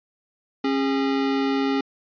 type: tone pair together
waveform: square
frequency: 272.6 / 408.4 Hz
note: C#4 / G#4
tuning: -29 / -29 cents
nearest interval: perfect fifth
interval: 700 cents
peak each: -22 / -27 dBFS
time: 0.64-1.81 s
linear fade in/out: 5 ms
effects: resampled to 11025 Hz